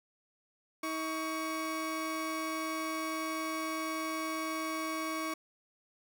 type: tone pair together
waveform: 30% pulse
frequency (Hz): 318.2 / 1119.6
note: D#4 / C#6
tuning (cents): +39 / +17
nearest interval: octave + minor seventh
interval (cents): 2178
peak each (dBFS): -34 / -34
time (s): 0.83-5.34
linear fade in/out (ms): 5
effects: none